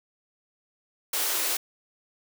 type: high-pass noise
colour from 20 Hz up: white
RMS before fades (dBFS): -27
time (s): 1.13-1.57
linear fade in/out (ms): 5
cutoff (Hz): 290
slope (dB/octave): 96
effects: none